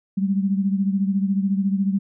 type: beating tone pair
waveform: sine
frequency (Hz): 193.6 / 207.6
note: G3 / G#3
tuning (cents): -21 / 0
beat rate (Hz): 14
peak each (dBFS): -19 / -25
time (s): 0.17-1.99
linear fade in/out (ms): 10
effects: none